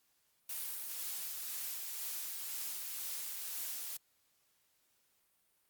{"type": "noise with tremolo", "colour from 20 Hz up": "blue", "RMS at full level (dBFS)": -40, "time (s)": [0.49, 3.97], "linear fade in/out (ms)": 5, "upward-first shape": "sine", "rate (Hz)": 2, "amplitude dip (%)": 25, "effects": ["white hiss -75 dBFS RMS until 5.69 s", "Opus 48 kbps"]}